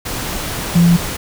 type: tone in noise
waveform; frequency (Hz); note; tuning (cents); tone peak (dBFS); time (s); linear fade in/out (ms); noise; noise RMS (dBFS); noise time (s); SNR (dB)
sine; 171.4; F3; -32; -7; 0.75-0.97; 10; pink; -23; 0.05-1.17; +13
effects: none